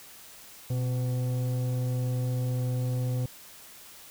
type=tone with frequency modulation; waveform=sine; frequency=123.7 Hz; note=B2; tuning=3 cents sharp; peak=-23 dBFS; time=0.7-3.26 s; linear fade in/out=5 ms; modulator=382 Hz; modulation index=0.4; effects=tanh soft clip ceiling -25 dBFS + white hiss -49 dBFS RMS until 4.1 s